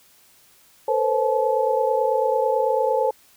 sine tone cluster, 451.7 / 501 / 530 / 863 Hz, A4 / B4 / C5 / A5, +45 / +25 / +22 / -34 cents, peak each -24 / -25 / -22 / -23 dBFS, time 0.88-3.11 s, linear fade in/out 5 ms, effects white hiss -55 dBFS RMS until 3.36 s

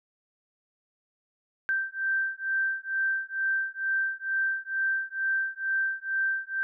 sine beating tone pair, 1564 / 1566.2 Hz, G6 / G6, -4 / -2 cents, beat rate 2.2 Hz, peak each -29 dBFS, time 1.69-6.63 s, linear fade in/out 0 ms, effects none

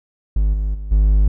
triangle tone with level steps, 51.1 Hz, G#1, 27 cents flat, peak -11 / -15 / -23 / -8 dBFS, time 0.36-1.28 s, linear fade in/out 5 ms, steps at 0.53 / 0.74 / 0.91 s, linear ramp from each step 10 ms, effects none

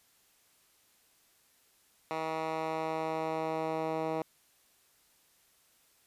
10% pulse tone with band-pass filter sweep, 159.5 Hz, D#3, 43 cents sharp, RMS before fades -34 dBFS, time 2.11-4.22 s, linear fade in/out 0 ms, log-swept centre 1100 to 560 Hz, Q 0.76, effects white hiss -67 dBFS RMS until 6.06 s + resampled to 32000 Hz

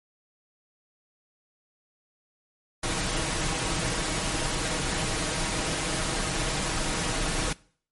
pink noise with comb filter, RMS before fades -28 dBFS, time 2.83-7.53 s, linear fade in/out 5 ms, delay 6.3 ms, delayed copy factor +0.5, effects noise-tail reverb RT60 0.5 s tail -22 dB re dry + MP3 48 kbps

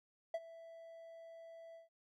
triangle tone with ADSR envelope, 661 Hz, E5, 5 cents sharp, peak -32 dBFS, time 0.34-1.89 s, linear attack 4 ms, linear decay 44 ms, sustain -18 dB, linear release 140 ms, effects none

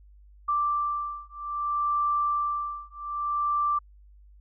sine beating tone pair, 1174.7 / 1175.32 Hz, D6 / D6, 0 / +1 cents, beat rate 0.62 Hz, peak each -28 dBFS, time 0.48-3.79 s, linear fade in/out 10 ms, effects added 50 Hz sine -50 dBFS peak until 4.4 s

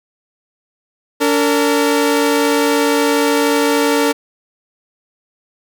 sawtooth tone pair together, 287.1 / 457.2 Hz, D4 / A#4, -39 / -34 cents, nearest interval minor sixth, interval 805 cents, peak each -11 dBFS, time 1.2-4.13 s, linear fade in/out 20 ms, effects none

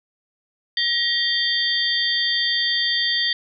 sine tone cluster, 1897 / 3202 / 3556 / 4595 Hz, A#6 / G7 / A7 / D8, +30 / +36 / +18 / -39 cents, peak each -24 dBFS, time 0.77-3.33 s, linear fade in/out 2 ms, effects none

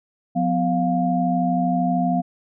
sine tone cluster, 178.4 / 251.3 / 703 Hz, F3 / B3 / F5, +37 / +30 / +11 cents, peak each -22 dBFS, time 0.35-2.22 s, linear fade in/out 20 ms, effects none

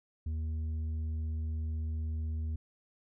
sine tone with tanh clipping, 79 Hz, D#2, 27 cents sharp, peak -33 dBFS, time 0.26-2.56 s, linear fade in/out 5 ms, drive 5 dB, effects none

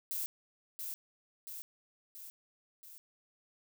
violet noise with echo, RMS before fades -37 dBFS, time 0.11-0.26 s, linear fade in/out 0 ms, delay 680 ms, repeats 4, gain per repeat -4 dB, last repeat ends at 2.98 s, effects none

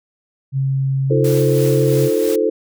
sine tone, 135.1 Hz, C#3, 44 cents flat, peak -15 dBFS, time 0.52-2.1 s, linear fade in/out 50 ms
sine chord, F dominant seventh, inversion third, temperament equal, 311.1 / 349.2 / 440 / 523.3 Hz, Eb4 / F4 / A4 / C5, 0 / 0 / 0 / 0 cents, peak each -22 / -21 / -16 / -21 dBFS, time 1.1-2.5 s, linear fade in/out 10 ms
white noise with tremolo, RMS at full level -30 dBFS, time 1.24-2.36 s, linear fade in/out 5 ms, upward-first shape sine, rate 3 Hz, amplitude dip 40%
effects none

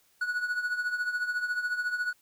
triangle tone with tremolo, 1467 Hz, F#6, 15 cents flat, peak -23 dBFS, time 0.21-2.13 s, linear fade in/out 5 ms, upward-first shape triangle, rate 14 Hz, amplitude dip 75%, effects white hiss -66 dBFS RMS until 2.21 s

